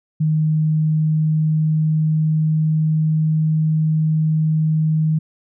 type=tone with pitch glide; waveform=sine; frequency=155.56 to 156.73 Hz; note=D#3 to D#3; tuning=0 to +13 cents; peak=-14 dBFS; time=0.2-5.19 s; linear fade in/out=10 ms; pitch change=+13 cents; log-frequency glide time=0.52-3.56 s; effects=none